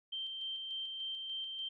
sine tone with tremolo, 3136 Hz, G7, in tune, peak -37 dBFS, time 0.12-1.69 s, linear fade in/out 10 ms, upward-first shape square, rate 3.4 Hz, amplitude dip 30%, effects none

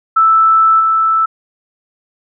sine tone with level steps, 1318.5 Hz, E6, in tune, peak -6 / -9 dBFS, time 0.16-1.26 s, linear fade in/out 10 ms, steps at 0.79 s, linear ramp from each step 20 ms, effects none

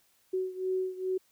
sine beating tone pair, 372.7 / 375.1 Hz, F#4 / F#4, +13 / +24 cents, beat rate 2.4 Hz, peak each -31 / -34 dBFS, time 0.33-1.18 s, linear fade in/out 10 ms, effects white hiss -68 dBFS RMS until 1.31 s

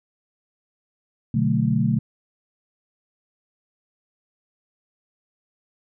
sine chord, B minor seventh, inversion none, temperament equal, 123.47 / 146.83 / 185 / 220 Hz, B2 / D3 / F#3 / A3, 0 / 0 / 0 / 0 cents, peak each -23 / -23 / -25 / -22 dBFS, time 1.34-1.99 s, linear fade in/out 5 ms, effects none

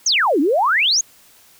sine exponential two-way sweep, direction down then up, 6870 to 264.9 to 6870 Hz, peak -13 dBFS, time 0.06-1.01 s, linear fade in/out 5 ms, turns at 0.4 s, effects white hiss -50 dBFS RMS until 1.59 s

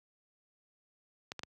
clicks, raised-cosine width 0.2 ms, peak -22 dBFS, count 3, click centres 1.319 / 1.393 / 1.434 s, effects high-pass 80 Hz 12 dB/octave

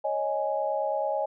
sine chord, C# suspended second, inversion none, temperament just, 554.4 / 623.7 / 831.5 Hz, C#5 / D#5 / G#5, 0 / +4 / +2 cents, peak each -30 / -29 / -30 dBFS, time 0.04-1.26 s, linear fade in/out 10 ms, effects none

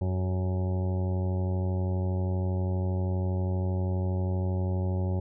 harmonic tone with a mistuned harmonic, 92.5 Hz, F#2, in tune, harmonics 1 / 2 / 3 / 4 / 5 / 6 / 7 / 8 / 9 / 10, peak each -26 / -34 / -43 / -38 / -50 / -41 / -48 / -51 / -46 / -55 dBFS, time 0.01-5.2 s, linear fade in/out 5 ms, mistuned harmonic 5, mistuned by -53 cents, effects none

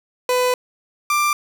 30% pulse tone pair in turn, 500 / 1183.4 Hz, B4 / D6, +21 / +13 cents, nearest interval octave + minor third, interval 1492 cents, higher second, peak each -13 dBFS, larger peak neither, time 0.29-0.54 / 1.1-1.33 s, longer first, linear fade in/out 2 ms, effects none

